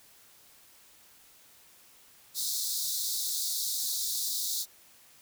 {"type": "high-pass noise", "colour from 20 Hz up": "pink", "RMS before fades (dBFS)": -32, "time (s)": [2.34, 4.66], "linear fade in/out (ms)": 50, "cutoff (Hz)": 3700, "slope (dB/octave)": 96, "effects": ["white hiss -58 dBFS RMS until 5.21 s"]}